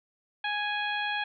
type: harmonic tone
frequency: 830.6 Hz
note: G#5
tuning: in tune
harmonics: 1 / 2 / 3 / 4 / 5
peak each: -33 / -32 / -35 / -36 / -47 dBFS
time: 0.44-1.24 s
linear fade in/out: 5 ms
effects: none